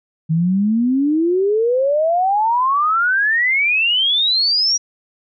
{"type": "exponential sweep", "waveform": "sine", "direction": "up", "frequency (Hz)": [155.56, 5790], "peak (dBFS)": -13, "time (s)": [0.29, 4.78], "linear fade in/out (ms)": 20, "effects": []}